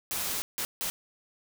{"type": "noise bursts at uneven times", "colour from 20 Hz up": "white", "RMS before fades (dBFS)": -32, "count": 3, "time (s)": [[0.11, 0.42], [0.58, 0.65], [0.81, 0.9]], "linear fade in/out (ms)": 0, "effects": []}